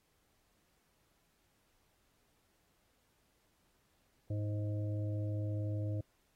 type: harmonic tone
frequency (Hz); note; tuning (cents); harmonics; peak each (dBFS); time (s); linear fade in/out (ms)
104.6; G#2; +13; 1 / 3 / 5 / 6; -34 / -44 / -48 / -50; 4.3-6.01; 5
effects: pink hiss -75 dBFS RMS until 6.35 s + AAC 48 kbps